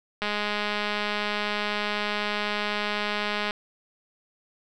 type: click train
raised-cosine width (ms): 0.3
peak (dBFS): -12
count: 685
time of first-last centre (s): 0.22-3.508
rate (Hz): 208
effects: none